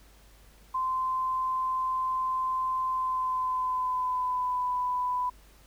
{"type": "tone with pitch glide", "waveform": "sine", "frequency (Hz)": [1035, 995.7], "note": ["C6", "B5"], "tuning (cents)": [-19, 14], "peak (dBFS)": -26, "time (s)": [0.74, 5.3], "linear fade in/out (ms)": 10, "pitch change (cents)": -67, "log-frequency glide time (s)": [2.89, 4.68], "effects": ["added 50 Hz sine -55 dBFS peak until 5.66 s", "pink hiss -59 dBFS RMS until 5.66 s"]}